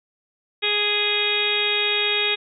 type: harmonic tone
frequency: 415.3 Hz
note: G#4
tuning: in tune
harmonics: 1 / 2 / 3 / 4 / 5 / 6 / 7 / 8 / 9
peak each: -28 / -35 / -36 / -32 / -29 / -24 / -34 / -25 / -25 dBFS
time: 0.62-2.36 s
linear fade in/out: 20 ms
effects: none